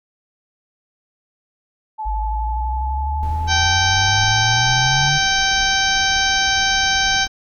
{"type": "tone with vibrato", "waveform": "sine", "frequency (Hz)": 863, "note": "A5", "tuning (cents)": -34, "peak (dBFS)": -23, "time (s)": [1.98, 5.1], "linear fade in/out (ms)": 20, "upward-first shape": "square", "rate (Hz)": 12, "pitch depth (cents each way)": 17}
{"type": "exponential sweep", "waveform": "sine", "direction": "up", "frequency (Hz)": [49.65, 146.83], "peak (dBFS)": -20, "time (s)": [2.05, 5.19], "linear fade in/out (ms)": 20}
{"type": "noise", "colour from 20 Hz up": "brown", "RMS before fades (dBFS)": -32, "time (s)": [3.23, 7.27], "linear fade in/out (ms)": 0}
{"type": "harmonic tone", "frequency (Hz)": 777, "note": "G5", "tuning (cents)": -16, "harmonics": [1, 2, 3, 4, 5, 6, 7, 8], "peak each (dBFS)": [-22, -19, -26, -23, -24, -27, -25, -25], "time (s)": [3.47, 7.28], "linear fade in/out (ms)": 50}
{"effects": []}